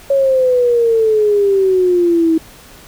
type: exponential sweep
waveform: sine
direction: down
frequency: 556 to 320 Hz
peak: -9 dBFS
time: 0.1-2.38 s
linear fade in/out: 5 ms
effects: pink hiss -40 dBFS RMS until 2.87 s